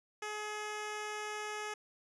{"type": "tone", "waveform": "10% pulse", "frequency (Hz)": 422.8, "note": "G#4", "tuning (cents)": 31, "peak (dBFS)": -30, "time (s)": [0.22, 1.74], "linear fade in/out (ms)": 5, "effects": ["resampled to 22050 Hz"]}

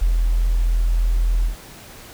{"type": "tone with ADSR envelope", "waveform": "sine", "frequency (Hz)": 41.82, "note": "E1", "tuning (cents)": 26, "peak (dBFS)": -12, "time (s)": [0.01, 1.56], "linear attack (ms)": 13, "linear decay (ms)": 100, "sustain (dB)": -2, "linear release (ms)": 120, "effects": ["tanh soft clip ceiling -8 dBFS", "pink hiss -41 dBFS RMS until 2.13 s"]}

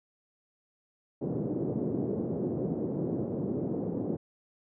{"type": "band-pass noise", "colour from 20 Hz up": "white", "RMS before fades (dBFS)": -32, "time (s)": [1.21, 4.17], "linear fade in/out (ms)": 10, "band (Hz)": [120, 420], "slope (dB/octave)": 24, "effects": []}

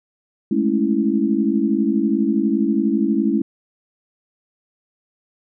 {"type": "chord", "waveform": "sine", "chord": "A major seventh", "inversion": "third", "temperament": "equal", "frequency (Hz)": [207.7, 220, 277.2, 329.6], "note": ["G#3", "A3", "C#4", "E4"], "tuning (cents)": [0, 0, 0, 0], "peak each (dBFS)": -21, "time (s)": [0.51, 3.42], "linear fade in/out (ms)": 5, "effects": []}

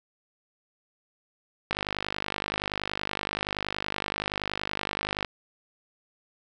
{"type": "click train", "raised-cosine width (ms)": 0.3, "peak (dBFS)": -12, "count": 180, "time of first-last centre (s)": [1.71, 5.248], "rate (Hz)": 50.6, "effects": []}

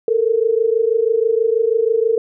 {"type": "tone pair together", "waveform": "sine", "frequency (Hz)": [440, 466.2], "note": ["A4", "A#4"], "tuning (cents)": [0, 0], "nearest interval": "minor second", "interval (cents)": 100, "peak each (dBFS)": -16, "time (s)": [0.08, 2.18], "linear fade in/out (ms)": 2, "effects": []}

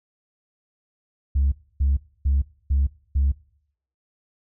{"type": "tone bursts", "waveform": "sine", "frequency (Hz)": 69, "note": "C#2", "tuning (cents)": -7, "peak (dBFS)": -15, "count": 5, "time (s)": [1.35, 3.32], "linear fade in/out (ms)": 10, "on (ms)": 170, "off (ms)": 280, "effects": ["noise-tail reverb RT60 0.7 s tail -22 dB re dry", "tanh soft clip ceiling -14 dBFS"]}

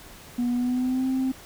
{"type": "tone with pitch glide", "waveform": "sine", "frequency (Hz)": [242.9, 261.8], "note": ["B3", "C4"], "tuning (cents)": [-29, 1], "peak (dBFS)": -20, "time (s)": [0.38, 1.32], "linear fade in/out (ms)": 10, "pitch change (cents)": 130, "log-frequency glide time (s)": [0.52, 1.07], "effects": ["tanh soft clip ceiling -20 dBFS", "pink hiss -46 dBFS RMS until 1.45 s"]}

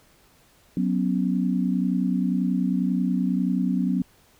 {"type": "chord", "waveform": "sine", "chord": "F# suspended fourth", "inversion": "none", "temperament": "equal", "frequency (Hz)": [185, 246.9, 277.2], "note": ["F#3", "B3", "C#4"], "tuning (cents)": [0, 0, 0], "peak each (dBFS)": [-23, -25, -28], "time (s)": [0.77, 4.02], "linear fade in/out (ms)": 2, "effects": ["pink hiss -58 dBFS RMS until 4.39 s"]}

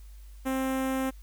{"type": "tone with notch filter", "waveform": "sawtooth", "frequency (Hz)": 263.9, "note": "C4", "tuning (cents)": 15, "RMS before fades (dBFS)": -29, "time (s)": [0.45, 1.11], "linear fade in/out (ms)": 20, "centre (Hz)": 4500, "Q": 0.92, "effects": ["added 50 Hz sine -44 dBFS peak until 1.22 s", "white hiss -62 dBFS RMS until 1.22 s"]}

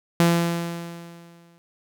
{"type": "tone with exponential decay", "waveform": "sawtooth", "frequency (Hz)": 170, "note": "F3", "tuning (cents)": -46, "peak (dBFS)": -10, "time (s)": [0.2, 1.58], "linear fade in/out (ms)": 0, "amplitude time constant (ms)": 300, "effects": []}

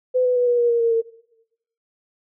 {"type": "tone with pitch steps", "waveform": "sine", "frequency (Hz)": [506, 498.5, 491, 483.7, 476.5, 469.4, 462.4, 455.5], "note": ["B4", "B4", "B4", "B4", "A#4", "A#4", "A#4", "A#4"], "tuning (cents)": [42, 16, -10, -36, 38, 12, -14, -40], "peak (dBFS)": -15, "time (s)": [0.14, 1.02], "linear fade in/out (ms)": 20, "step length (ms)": 110, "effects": ["noise-tail reverb RT60 0.9 s tail -20 dB re dry"]}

